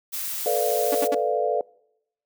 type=noise; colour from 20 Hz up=blue; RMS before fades=-30 dBFS; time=0.12-1.08 s; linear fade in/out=20 ms
type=chord; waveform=sine; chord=B half-diminished seventh; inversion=third; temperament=equal; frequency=440 / 493.9 / 587.3 / 698.5 Hz; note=A4 / B4 / D5 / F5; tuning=0 / 0 / 0 / 0 cents; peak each=-26 dBFS; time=0.46-1.61 s; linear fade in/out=2 ms
type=tone bursts; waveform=sawtooth; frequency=285 Hz; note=C#4; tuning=48 cents sharp; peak=-21 dBFS; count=3; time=0.92-1.148 s; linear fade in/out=5 ms; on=30 ms; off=69 ms
effects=noise-tail reverb RT60 0.8 s tail -24 dB re dry